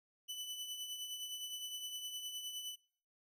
sawtooth tone with tremolo, 2989 Hz, F#7, 17 cents sharp, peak -37 dBFS, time 0.28-2.76 s, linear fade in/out 20 ms, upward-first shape triangle, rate 9.7 Hz, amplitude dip 55%, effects noise-tail reverb RT60 0.5 s tail -22 dB re dry

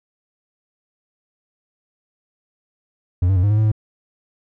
triangle tone with pitch steps, 89 / 96.5 / 89.8 / 102.3 / 106.2 / 108.8 / 107.7 Hz, F2 / G2 / F2 / G#2 / G#2 / A2 / A2, +33 / -27 / +49 / -26 / +39 / -19 / -37 cents, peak -11 dBFS, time 3.22-3.717 s, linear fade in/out 5 ms, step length 71 ms, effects none

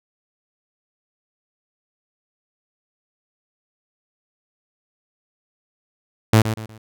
sawtooth tone with echo, 110 Hz, A2, in tune, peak -6 dBFS, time 6.33-6.42 s, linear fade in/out 5 ms, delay 120 ms, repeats 3, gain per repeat -10 dB, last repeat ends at 6.78 s, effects none

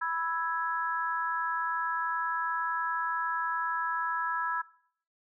sine chord, E major, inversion second, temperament equal, 987.8 / 1318.5 / 1661.2 Hz, B5 / E6 / G#6, 0 / 0 / 0 cents, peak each -33 dBFS, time 0.01-4.62 s, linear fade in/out 10 ms, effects noise-tail reverb RT60 0.6 s tail -20 dB re dry

